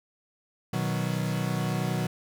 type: chord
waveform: 40% pulse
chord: B major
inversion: none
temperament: equal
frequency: 123.47 / 155.56 / 185 Hz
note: B2 / D#3 / F#3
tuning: 0 / 0 / 0 cents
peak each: -30 dBFS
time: 0.73-2.07 s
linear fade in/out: 5 ms
effects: none